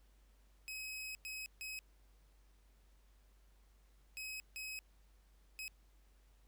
sawtooth tone bursts at uneven times, 2546 Hz, D#7, 39 cents sharp, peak -40 dBFS, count 6, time 0.68-1.15 / 1.25-1.46 / 1.61-1.79 / 4.17-4.4 / 4.56-4.79 / 5.59-5.68 s, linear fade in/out 0 ms, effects added 49 Hz sine -64 dBFS peak until 6.47 s + pink hiss -75 dBFS RMS until 6.47 s

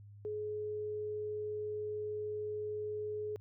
sine tone, 423.2 Hz, G#4, 33 cents sharp, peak -36 dBFS, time 0.25-3.36 s, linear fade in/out 0 ms, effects added 102 Hz sine -51 dBFS peak until 3.4 s

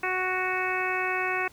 harmonic tone, 370 Hz, F#4, in tune, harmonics 1 / 2 / 3 / 4 / 5 / 6 / 7, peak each -33 / -33 / -33 / -33 / -33 / -33 / -33 dBFS, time 0.03-1.48 s, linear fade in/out 5 ms, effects pink hiss -55 dBFS RMS until 1.52 s

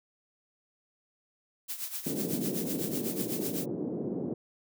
blue noise with tremolo, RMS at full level -34 dBFS, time 1.68-3.66 s, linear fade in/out 20 ms, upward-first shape triangle, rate 8 Hz, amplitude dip 80%
white band-pass noise, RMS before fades -34 dBFS, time 2.06-4.34 s, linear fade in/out 5 ms, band 160 to 390 Hz, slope 24 dB/octave
effects none

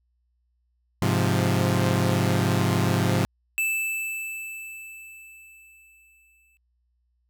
sawtooth chord, F minor, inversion first, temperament equal, 103.83 / 130.81 / 174.61 Hz, Ab2 / C3 / F3, 0 / 0 / 0 cents, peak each -20 / -21 / -21 dBFS, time 1.02-3.25 s, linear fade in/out 0 ms
square tone with exponential decay, 2637 Hz, E7, in tune, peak -22 dBFS, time 3.58-6.57 s, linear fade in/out 0 ms, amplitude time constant 650 ms
effects added 60 Hz sine -67 dBFS peak until 7.29 s

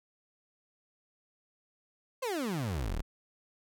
30% pulse exponential sweep, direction down, 548 to 30.87 Hz, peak -29 dBFS, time 2.22-3.02 s, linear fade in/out 10 ms, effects none

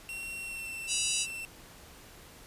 45% pulse tone with pitch glide, 2731 to 2687 Hz, F7 to E7, -39 to +33 cents, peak -37 dBFS, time 0.09-1.45 s, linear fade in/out 0 ms, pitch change -28 cents, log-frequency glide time 0.41-0.72 s
click train, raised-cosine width 0.2 ms, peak -36 dBFS, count 4, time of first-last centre 0.23-1.301 s, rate 2.8 Hz
harmonic tone, 969 Hz, B5, 33 cents flat, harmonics 3 / 4 / 5 / 6 / 7 / 8 / 9 / 10, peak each -37 / -37 / -37 / -37 / -37 / -37 / -37 / -37 dBFS, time 0.87-1.27 s, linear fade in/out 50 ms
effects pink hiss -52 dBFS RMS until 2.46 s + resampled to 32000 Hz

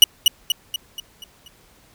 40% pulse tone with echo, 2925 Hz, F#7, 21 cents flat, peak -3 dBFS, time 0.02-0.04 s, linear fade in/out 2 ms, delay 240 ms, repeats 6, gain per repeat -6 dB, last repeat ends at 1.48 s, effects pink hiss -54 dBFS RMS until 1.94 s

